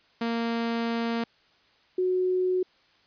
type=tone pair in turn; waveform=sawtooth / sine; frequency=231.6 / 367.6 Hz; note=A#3 / F#4; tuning=-11 / -11 cents; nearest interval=minor sixth; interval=800 cents; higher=second; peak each=-22 dBFS; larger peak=neither; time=0.21-1.24 / 1.98-2.63 s; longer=first; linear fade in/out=5 ms; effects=white hiss -62 dBFS RMS until 3.06 s + resampled to 11025 Hz